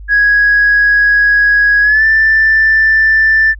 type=tone with pitch glide; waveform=sine; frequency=1661.2 to 1770.2 Hz; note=G#6 to A6; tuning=0 to +10 cents; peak=-5 dBFS; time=0.08-3.55 s; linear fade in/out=50 ms; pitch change=+110 cents; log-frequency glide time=1.82-2.04 s; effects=tanh soft clip ceiling -2 dBFS + added 50 Hz sine -27 dBFS peak until 3.59 s